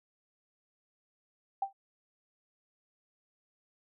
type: tone with exponential decay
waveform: sine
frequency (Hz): 784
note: G5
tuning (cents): 0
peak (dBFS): -25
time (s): 1.62-1.73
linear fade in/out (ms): 5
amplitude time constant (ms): 22
effects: none